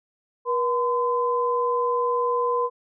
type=tone pair together; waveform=sine; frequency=482.1 / 1020.6 Hz; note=B4 / C6; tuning=-42 / -43 cents; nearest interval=octave + minor second; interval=1299 cents; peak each=-23 dBFS; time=0.45-2.7 s; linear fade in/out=50 ms; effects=none